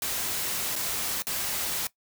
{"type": "noise with dropouts", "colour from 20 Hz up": "white", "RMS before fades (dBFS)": -30, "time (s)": [0.02, 1.87], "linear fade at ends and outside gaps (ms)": 1, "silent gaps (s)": [[0.756, 0.761], [1.221, 1.269]], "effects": ["noise-tail reverb RT60 0.1 s tail -18 dB re dry"]}